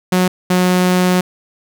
sawtooth tone pair in turn, 182.8 / 181.75 Hz, F#3 / F#3, -21 / -31 cents, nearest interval unison, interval 10 cents, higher first, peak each -7 dBFS, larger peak neither, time 0.12-0.28 / 0.5-1.21 s, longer second, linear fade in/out 5 ms, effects none

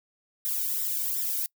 violet noise with flanger, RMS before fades -29 dBFS, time 0.45-1.46 s, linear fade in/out 0 ms, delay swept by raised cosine 0.54 to 1.36 ms, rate 2.7 Hz, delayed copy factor +0.8, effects noise-tail reverb RT60 0.1 s tail -25 dB re dry

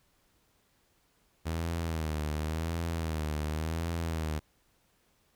sawtooth tone with vibrato, 79.7 Hz, D#2, 42 cents sharp, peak -27 dBFS, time 1.45-4.4 s, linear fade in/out 20 ms, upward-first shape sine, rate 0.91 Hz, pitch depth 89 cents each way, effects pink hiss -70 dBFS RMS until 5.35 s

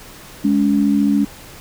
sine tone pair together, 208.5 / 283 Hz, G#3 / C#4, +7 / +36 cents, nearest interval perfect fourth, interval 529 cents, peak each -15 dBFS, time 0.44-1.25 s, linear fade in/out 10 ms, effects pink hiss -39 dBFS RMS until 1.6 s

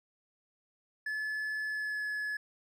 triangle tone with pitch glide, 1723 to 1705.2 Hz, A6 to G#6, -37 to +45 cents, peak -31 dBFS, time 1.06-2.37 s, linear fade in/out 5 ms, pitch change -18 cents, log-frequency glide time 1.66-2.05 s, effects none

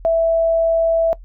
sine tone, 659.3 Hz, E5, in tune, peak -12 dBFS, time 0.05-1.13 s, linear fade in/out 0 ms, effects noise-tail reverb RT60 0.1 s tail -20 dB re dry + added 42 Hz sine -35 dBFS peak until 1.24 s

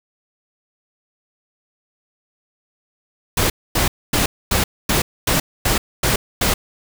pink noise bursts, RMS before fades -17 dBFS, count 9, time 3.37-6.54 s, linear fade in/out 5 ms, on 130 ms, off 250 ms, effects none

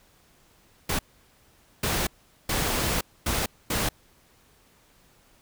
pink noise bursts at uneven times, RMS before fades -26 dBFS, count 5, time 0.89-0.99 / 1.83-2.07 / 2.49-3.01 / 3.26-3.46 / 3.7-3.89 s, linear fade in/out 5 ms, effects pink hiss -60 dBFS RMS until 5.41 s

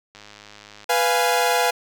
click train, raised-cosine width 0.2 ms, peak -25 dBFS, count 73, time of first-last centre 0.15-0.842 s, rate 104 Hz
sawtooth chord, F diminished, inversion second, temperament equal with one note detuned, 493.9 / 696 / 830.6 Hz, Cb5 / F5 / Ab5, 0 / -6 / 0 cents, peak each -18 dBFS, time 0.89-1.71 s, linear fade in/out 10 ms
effects none

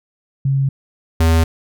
sine / square tone pair in turn, 136.4 / 81.76 Hz, C#3 / E2, -28 / -14 cents, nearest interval major sixth, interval 886 cents, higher first, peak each -13 / -11 dBFS, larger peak second, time 0.45-0.69 / 1.2-1.44 s, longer neither, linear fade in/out 5 ms, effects none

